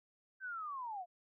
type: linear sweep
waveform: sine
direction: down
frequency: 1568 to 680 Hz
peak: -40 dBFS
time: 0.4-1.06 s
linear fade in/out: 50 ms
effects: none